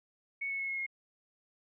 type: tone with pitch steps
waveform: sine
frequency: 2217 / 2200 / 2184 / 2168 / 2151 Hz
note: C#7 / C#7 / C#7 / C#7 / C7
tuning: 0 / -14 / -26 / -39 / +47 cents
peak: -33 dBFS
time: 0.41-0.865 s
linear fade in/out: 10 ms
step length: 91 ms
effects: none